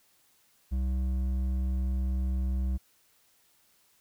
sine tone with hard clipping, 64.4 Hz, C2, 27 cents flat, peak -28 dBFS, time 0.71-2.78 s, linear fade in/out 20 ms, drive 7 dB, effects white hiss -66 dBFS RMS until 4 s

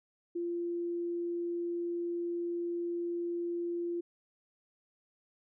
sine tone, 344.8 Hz, F4, 22 cents flat, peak -32 dBFS, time 0.35-4.01 s, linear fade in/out 10 ms, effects none

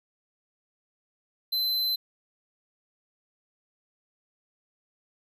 square tone, 4060 Hz, B7, 47 cents sharp, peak -25 dBFS, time 1.52-1.96 s, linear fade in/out 10 ms, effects none

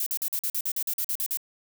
violet noise bursts, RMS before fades -28 dBFS, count 13, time 0-1.372 s, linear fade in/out 2 ms, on 64 ms, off 45 ms, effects none

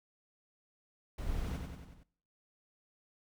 brown noise with echo, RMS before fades -38 dBFS, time 1.18-1.57 s, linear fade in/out 5 ms, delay 93 ms, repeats 5, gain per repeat -4 dB, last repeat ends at 2.035 s, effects noise-tail reverb RT60 0.6 s tail -21 dB re dry

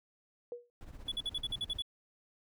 sine tone with exponential decay, 481.4 Hz, B4, 44 cents flat, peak -35 dBFS, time 0.52-0.7 s, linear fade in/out 1 ms, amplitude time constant 38 ms
brown noise with tremolo, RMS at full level -45 dBFS, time 0.81-1.81 s, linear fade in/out 0 ms, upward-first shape triangle, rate 16 Hz, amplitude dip 75%
triangle tone bursts, 3408 Hz, G#7, 44 cents sharp, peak -31 dBFS, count 9, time 1.08-1.822 s, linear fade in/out 5 ms, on 38 ms, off 50 ms
effects none

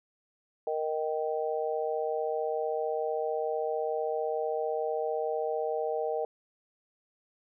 harmonic tone, 155.56 Hz, D#3, in tune, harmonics 3 / 4 / 5, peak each -31 / -33 / -35 dBFS, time 0.67-6.25 s, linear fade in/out 2 ms, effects none

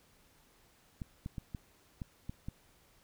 clicks, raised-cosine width 5 ms, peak -27 dBFS, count 7, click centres 1.018 / 1.261 / 1.382 / 1.548 / 2.018 / 2.295 / 2.485 s, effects pink hiss -66 dBFS RMS until 3.03 s

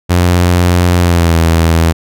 sawtooth tone with pitch glide, 88.4 to 82.48 Hz, F2 to E2, +22 to +2 cents, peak -3 dBFS, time 0.09-1.93 s, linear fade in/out 20 ms, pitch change -120 cents, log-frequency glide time 0.98-1.38 s, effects none

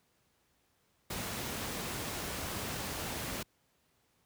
pink noise, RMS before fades -38 dBFS, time 1.1-3.43 s, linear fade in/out 5 ms, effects pink hiss -73 dBFS RMS until 4.25 s + high-pass 60 Hz 12 dB/octave

